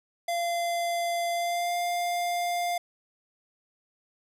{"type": "tone with pitch glide", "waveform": "square", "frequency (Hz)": [688, 700.8], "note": ["F5", "F5"], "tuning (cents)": [-26, 6], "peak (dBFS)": -27, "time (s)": [0.28, 2.78], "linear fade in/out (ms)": 5, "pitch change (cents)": 32, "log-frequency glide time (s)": [1.32, 1.75], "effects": ["resampled to 32000 Hz", "10-bit"]}